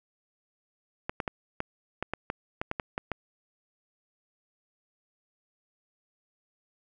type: clicks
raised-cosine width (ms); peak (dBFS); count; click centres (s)
0.5; -15; 12; 1.095 / 1.202 / 1.278 / 1.604 / 2.026 / 2.136 / 2.301 / 2.615 / 2.714 / 2.798 / 2.979 / 3.117
effects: none